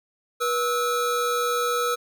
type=tone pair together; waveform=square; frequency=483.9 / 1300 Hz; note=B4 / E6; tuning=-35 / -24 cents; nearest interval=octave + perfect fourth; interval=1711 cents; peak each=-26 / -25 dBFS; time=0.4-1.96 s; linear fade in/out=20 ms; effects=none